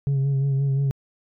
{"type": "tone with vibrato", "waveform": "sine", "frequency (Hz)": 137.5, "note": "C#3", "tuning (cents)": -14, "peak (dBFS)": -16, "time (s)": [0.07, 0.91], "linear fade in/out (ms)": 0, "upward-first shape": "sine", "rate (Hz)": 5.7, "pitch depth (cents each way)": 33, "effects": ["tanh soft clip ceiling -18 dBFS"]}